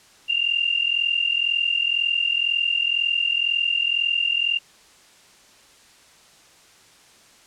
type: tone pair together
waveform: sine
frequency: 2772 / 2814 Hz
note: F7 / F7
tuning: -14 / +12 cents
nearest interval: unison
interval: 26 cents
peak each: -22 dBFS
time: 0.28-4.59 s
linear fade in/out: 20 ms
effects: white hiss -52 dBFS RMS until 7.46 s + low-pass 8000 Hz 12 dB/octave